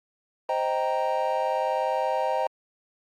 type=chord; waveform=triangle; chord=C minor seventh; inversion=none; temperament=equal with one note detuned; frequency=523.3 / 624.1 / 784 / 932.3 Hz; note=C5 / Eb5 / G5 / Bb5; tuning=0 / +5 / 0 / 0 cents; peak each=-27 dBFS; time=0.49-2.47 s; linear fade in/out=2 ms; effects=Opus 48 kbps